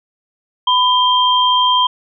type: tone pair together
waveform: sine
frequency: 1001 / 3178 Hz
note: B5 / G7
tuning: +23 / +23 cents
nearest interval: octave + minor sixth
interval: 2000 cents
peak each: -12 / -14 dBFS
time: 0.67-1.87 s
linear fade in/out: 5 ms
effects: none